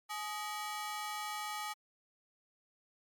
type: ring-modulated tone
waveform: sawtooth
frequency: 1046.5 Hz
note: C6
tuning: in tune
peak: -31 dBFS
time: 0.09-1.74 s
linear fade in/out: 20 ms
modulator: 201 Hz
effects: MP3 96 kbps